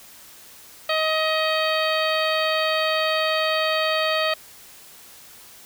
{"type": "harmonic tone with a mistuned harmonic", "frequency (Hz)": 630, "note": "D#5", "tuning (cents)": 21, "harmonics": [1, 2, 3, 4, 5, 6, 7], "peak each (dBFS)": [-23, -26, -28, -29, -30, -31, -31], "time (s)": [0.89, 4.34], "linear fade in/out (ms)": 5, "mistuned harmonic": 7, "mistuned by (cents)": 37, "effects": ["white hiss -46 dBFS RMS until 5.65 s"]}